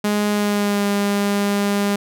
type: tone with pitch glide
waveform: sawtooth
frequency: 207.7 to 202.3 Hz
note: G#3 to G#3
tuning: 0 to -45 cents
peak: -13 dBFS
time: 0.04-1.96 s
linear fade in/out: 5 ms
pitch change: -45 cents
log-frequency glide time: 0.3-0.86 s
effects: none